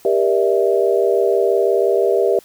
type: chord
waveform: sine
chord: E half-diminished seventh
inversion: first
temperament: just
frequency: 395.6 / 474.7 / 593.3 / 659.3 Hz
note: G4 / Bb4 / D5 / E5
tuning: +16 / +31 / +18 / 0 cents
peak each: -16 / -18 / -21 / -20 dBFS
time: 0.05-2.39 s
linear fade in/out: 2 ms
effects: white hiss -48 dBFS RMS until 2.44 s